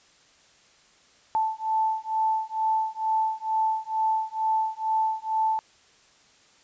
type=beating tone pair; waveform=sine; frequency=878 / 880.2 Hz; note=A5 / A5; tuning=-4 / 0 cents; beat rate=2.2 Hz; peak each=-26 dBFS; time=1.35-5.59 s; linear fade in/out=0 ms; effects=white hiss -58 dBFS RMS until 6.63 s + resampled to 16000 Hz